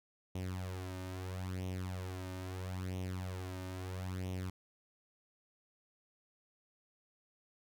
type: tone with flanger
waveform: sawtooth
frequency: 92.5 Hz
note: F#2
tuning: in tune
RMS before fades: -41 dBFS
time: 0.35-4.5 s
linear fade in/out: 5 ms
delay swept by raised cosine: 0.32 to 3.32 ms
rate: 0.76 Hz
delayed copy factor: +0.7
effects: none